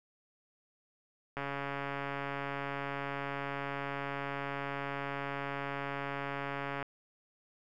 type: click train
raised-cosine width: 0.5 ms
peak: -22 dBFS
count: 765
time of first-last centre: 1.37-6.827 s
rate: 140 Hz
effects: none